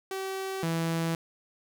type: tone pair in turn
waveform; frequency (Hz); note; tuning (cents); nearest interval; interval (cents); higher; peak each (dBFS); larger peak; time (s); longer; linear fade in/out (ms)
sawtooth; 383.7 / 165; G4 / E3; -37 / +2; octave + minor third; 1461; first; -28 / -23; second; 0.11-0.63 / 0.63-1.15; neither; 2
effects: none